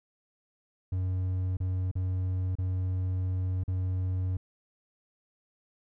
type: tone with dropouts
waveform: triangle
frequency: 92.5 Hz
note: F#2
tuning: in tune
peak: -25 dBFS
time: 0.92-4.37 s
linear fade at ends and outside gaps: 5 ms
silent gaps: 1.57-1.602 / 1.914-1.954 / 2.554-2.585 / 3.637-3.679 s
effects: none